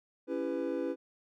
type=chord; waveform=triangle; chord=C# half-diminished seventh; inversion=none; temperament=just; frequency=277.2 / 332.6 / 399.1 / 498.9 Hz; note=C#4 / E4 / G4 / B4; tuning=0 / +16 / +31 / +17 cents; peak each=-35 / -34 / -38 / -34 dBFS; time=0.27-0.96 s; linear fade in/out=50 ms; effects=none